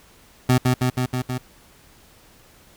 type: tone with echo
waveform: 25% pulse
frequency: 126.4 Hz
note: B2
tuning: 41 cents sharp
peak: -10 dBFS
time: 0.49-0.58 s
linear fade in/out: 5 ms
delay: 160 ms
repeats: 5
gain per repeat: -2 dB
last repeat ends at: 1.38 s
effects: pink hiss -52 dBFS RMS until 2.76 s